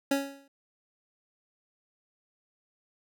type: tone with exponential decay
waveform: 25% pulse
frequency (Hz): 277.1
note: C#4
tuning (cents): -1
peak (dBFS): -18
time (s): 0.11-0.48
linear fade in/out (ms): 5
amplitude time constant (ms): 79
effects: none